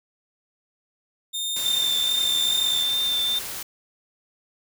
sawtooth tone with tremolo, 3638 Hz, A#7, 43 cents flat, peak -22 dBFS, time 1.33-2.84 s, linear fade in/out 20 ms, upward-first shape sine, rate 1.1 Hz, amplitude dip 35%
white noise, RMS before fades -33 dBFS, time 1.56-3.63 s, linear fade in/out 5 ms
sine tone with vibrato, 3582 Hz, A7, 30 cents sharp, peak -21 dBFS, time 1.65-3.39 s, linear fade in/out 5 ms, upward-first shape triangle, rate 2.4 Hz, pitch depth 15 cents each way
effects none

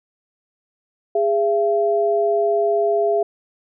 sine tone pair together, 410.5 / 675 Hz, G#4 / E5, -20 / +41 cents, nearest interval major sixth, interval 861 cents, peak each -18 dBFS, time 1.15-3.23 s, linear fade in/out 5 ms, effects none

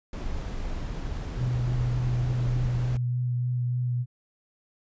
brown noise, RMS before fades -32 dBFS, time 0.13-2.97 s, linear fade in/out 2 ms
sine tone with vibrato, 123.3 Hz, B2, 2 cents flat, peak -24 dBFS, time 1.37-4.06 s, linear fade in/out 50 ms, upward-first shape triangle, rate 3.4 Hz, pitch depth 18 cents each way
effects resampled to 16000 Hz

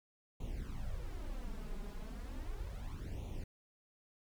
brown noise with flanger, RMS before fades -42 dBFS, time 0.4-3.44 s, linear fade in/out 5 ms, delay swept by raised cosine 0.3 to 4.9 ms, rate 0.35 Hz, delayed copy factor +0.8, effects none

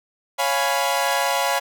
sawtooth chord, C# dominant seventh, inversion none, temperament equal, 554.4 / 698.5 / 830.6 / 987.8 Hz, C#5 / E#5 / G#5 / B5, 0 / 0 / 0 / 0 cents, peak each -21 dBFS, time 0.38-1.6 s, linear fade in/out 20 ms, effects none

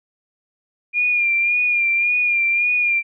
sine tone with vibrato, 2410 Hz, D7, 44 cents sharp, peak -15 dBFS, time 0.93-3.03 s, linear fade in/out 50 ms, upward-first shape sine, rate 1.8 Hz, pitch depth 39 cents each way, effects none

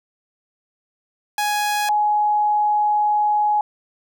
sawtooth / sine tone pair in turn, 833 / 838.8 Hz, G#5 / G#5, +5 / +17 cents, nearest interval unison, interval 12 cents, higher second, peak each -15 dBFS, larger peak neither, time 1.38-1.89 / 1.89-3.61 s, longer second, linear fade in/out 2 ms, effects none

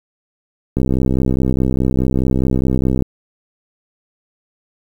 click train, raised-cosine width 3 ms, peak -4 dBFS, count 147, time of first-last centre 0.77-3.023 s, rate 64.8 Hz, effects 7-bit

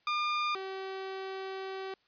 sawtooth tone pair in turn, 1206 / 383.2 Hz, D6 / G4, +46 / -39 cents, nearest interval octave + minor sixth, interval 1985 cents, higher first, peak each -25 / -33 dBFS, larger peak first, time 0.07-0.55 / 0.55-1.94 s, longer second, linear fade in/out 2 ms, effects white hiss -70 dBFS RMS until 2.07 s + resampled to 11025 Hz

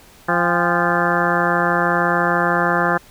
harmonic tone with a mistuned harmonic, 173.8 Hz, F3, 8 cents flat, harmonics 1 / 2 / 3 / 4 / 5 / 6 / 7 / 8 / 9 / 10, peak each -24 / -24 / -24 / -24 / -24 / -24 / -24 / -24 / -24 / -24 dBFS, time 0.28-2.98 s, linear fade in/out 10 ms, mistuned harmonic 5, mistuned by -100 cents, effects pink hiss -47 dBFS RMS until 3.1 s

